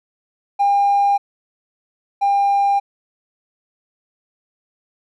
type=tone pair in turn; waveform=triangle; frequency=804 / 800.1 Hz; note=G5 / G5; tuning=+44 / +35 cents; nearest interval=unison; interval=9 cents; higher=first; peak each=-9 / -10 dBFS; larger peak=first; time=0.59-1.18 / 2.21-2.8 s; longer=neither; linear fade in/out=20 ms; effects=tanh soft clip ceiling -9 dBFS